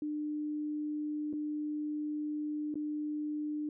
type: tone with dropouts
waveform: sine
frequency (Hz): 300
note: D4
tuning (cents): +37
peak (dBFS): -33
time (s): 0.02-3.69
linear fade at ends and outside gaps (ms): 2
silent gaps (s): 1.329-1.335 / 2.742-2.755
effects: none